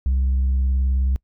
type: tone with vibrato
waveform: sine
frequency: 65.41 Hz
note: C2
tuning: in tune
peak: -14 dBFS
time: 0.06-1.16 s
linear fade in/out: 0 ms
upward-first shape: sine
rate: 19 Hz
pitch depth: 35 cents each way
effects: noise-tail reverb RT60 0.1 s tail -26 dB re dry + tanh soft clip ceiling -15 dBFS